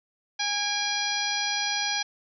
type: harmonic tone with a mistuned harmonic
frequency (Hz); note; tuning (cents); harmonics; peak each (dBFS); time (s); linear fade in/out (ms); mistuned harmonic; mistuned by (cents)
821; G#5; -20; 1 / 2 / 3 / 4 / 5 / 6 / 7; -33 / -33 / -33 / -33 / -33 / -33 / -33; 0.39-2.03; 10; 3; -57
effects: none